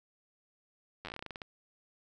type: slowing click train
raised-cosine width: 0.3 ms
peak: -25 dBFS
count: 14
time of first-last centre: 1.05-1.418 s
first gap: 10 ms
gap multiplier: 1.16
effects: none